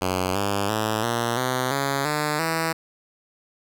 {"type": "tone with pitch steps", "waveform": "5% pulse", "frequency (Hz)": [92.5, 100.29, 108.74, 117.9, 127.83, 138.59, 150.27, 162.92], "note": ["F#2", "G2", "A2", "A#2", "C3", "C#3", "D3", "E3"], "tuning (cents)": [0, 40, -20, 20, -40, 0, 40, -20], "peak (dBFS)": -11, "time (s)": [0.01, 2.73], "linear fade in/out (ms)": 10, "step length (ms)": 340, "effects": []}